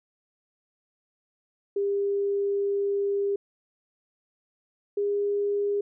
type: tone pair in turn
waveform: sine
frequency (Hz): 400.8 / 406.6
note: G4 / G#4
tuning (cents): +38 / -37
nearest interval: unison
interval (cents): 25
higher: second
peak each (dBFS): -23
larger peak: neither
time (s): 1.76-3.36 / 4.97-5.81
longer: first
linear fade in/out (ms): 5
effects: none